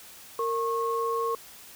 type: tone pair together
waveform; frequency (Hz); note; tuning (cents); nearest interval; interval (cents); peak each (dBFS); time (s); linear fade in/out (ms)
sine; 461.1 / 1091; A#4 / C#6; -19 / -28; octave + minor third; 1491; -28; 0.39-1.35; 2
effects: white hiss -48 dBFS RMS until 1.75 s